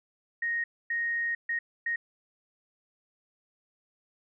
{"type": "tone bursts at uneven times", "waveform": "sine", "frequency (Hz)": 1866, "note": "A#6", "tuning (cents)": 1, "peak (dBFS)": -27, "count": 4, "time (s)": [[0.42, 0.64], [0.9, 1.35], [1.49, 1.59], [1.86, 1.96]], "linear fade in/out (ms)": 5, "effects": []}